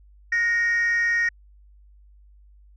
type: tone with frequency modulation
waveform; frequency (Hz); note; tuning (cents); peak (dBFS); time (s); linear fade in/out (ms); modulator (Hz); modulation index
sine; 1864.7; A#6; 0; -17; 0.32-1.29; 5; 424; 0.31
effects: tanh soft clip ceiling -17 dBFS + added 50 Hz sine -49 dBFS peak until 2.76 s